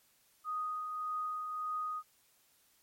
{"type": "tone with tremolo", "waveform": "sine", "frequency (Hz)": 1244.5, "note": "D#6", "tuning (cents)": 0, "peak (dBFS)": -33, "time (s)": [0.44, 2.03], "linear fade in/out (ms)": 50, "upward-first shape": "triangle", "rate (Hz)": 1.7, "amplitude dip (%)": 40, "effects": ["white hiss -69 dBFS RMS until 2.82 s", "MP3 64 kbps"]}